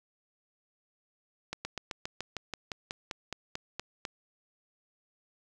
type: slowing click train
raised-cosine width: 0.2 ms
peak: -18 dBFS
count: 15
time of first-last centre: 1.53-4.052 s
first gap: 120 ms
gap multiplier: 1.06
effects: none